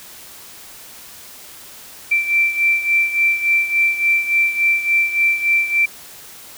sine beating tone pair, 2343 / 2346.5 Hz, D7 / D7, -5 / -2 cents, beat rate 3.5 Hz, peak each -15 / -20 dBFS, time 2.11-5.86 s, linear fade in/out 10 ms, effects white hiss -39 dBFS RMS until 6.57 s

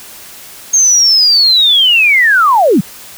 sine linear sweep, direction down, 6480 to 147.5 Hz, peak -5 dBFS, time 0.73-2.81 s, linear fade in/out 10 ms, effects white hiss -33 dBFS RMS until 3.17 s

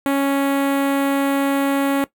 sawtooth tone with notch filter, 277.2 Hz, C#4, in tune, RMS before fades -18 dBFS, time 0.06-2.04 s, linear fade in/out 0 ms, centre 5300 Hz, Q 0.62, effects noise-tail reverb RT60 0.1 s tail -17 dB re dry

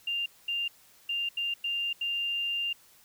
sine tone bursts at uneven times, 2794 Hz, F7, in tune, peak -28 dBFS, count 6, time 0.07-0.26 / 0.48-0.68 / 1.09-1.29 / 1.37-1.54 / 1.64-1.93 / 2.01-2.73 s, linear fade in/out 5 ms, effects white hiss -59 dBFS RMS until 3.04 s

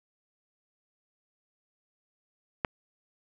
click, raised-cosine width 0.5 ms, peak -11 dBFS, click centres 2.648 s, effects none

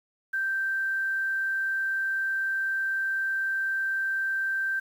sine tone with quantisation, 1566 Hz, G6, 2 cents flat, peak -25 dBFS, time 0.33-4.8 s, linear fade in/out 10 ms, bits 9, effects none

